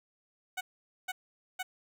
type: tone bursts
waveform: 15% pulse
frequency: 743 Hz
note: F#5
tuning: 7 cents sharp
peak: -27 dBFS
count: 3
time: 0.57-1.63 s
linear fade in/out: 10 ms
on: 40 ms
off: 470 ms
effects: none